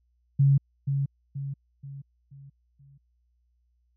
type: tone with echo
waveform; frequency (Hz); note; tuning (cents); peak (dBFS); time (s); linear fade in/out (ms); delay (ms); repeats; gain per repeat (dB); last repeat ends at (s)
sine; 138.59; C#3; 0; -16; 0.39-0.58; 10; 480; 5; -7; 2.98
effects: added 60 Hz sine -66 dBFS peak until 3.96 s